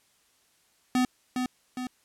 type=tone with echo; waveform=square; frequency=252.1 Hz; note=B3; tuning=36 cents sharp; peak=-22 dBFS; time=0.95-1.05 s; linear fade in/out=2 ms; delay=410 ms; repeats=2; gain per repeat=-5 dB; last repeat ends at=1.87 s; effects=white hiss -66 dBFS RMS until 2.04 s + low-pass 11000 Hz 12 dB/octave